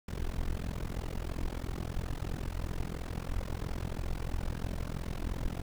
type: noise with amplitude modulation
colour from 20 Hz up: brown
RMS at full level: -31 dBFS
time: 0.08-5.62 s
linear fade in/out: 5 ms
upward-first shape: sine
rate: 43 Hz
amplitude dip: 100%
effects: none